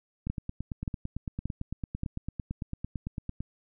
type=two click trains; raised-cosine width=5 ms; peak=-21 / -18 dBFS; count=29 / 4; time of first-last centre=0.27-3.405 / 0.3-2.034 s; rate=8.93 / 1.73 Hz; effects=none